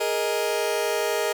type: chord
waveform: sawtooth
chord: Ab suspended second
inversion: none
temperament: just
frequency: 415.3 / 467.2 / 623 Hz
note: Ab4 / Bb4 / Eb5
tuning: 0 / +4 / +2 cents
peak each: -23 dBFS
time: 0-1.33 s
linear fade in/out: 10 ms
effects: none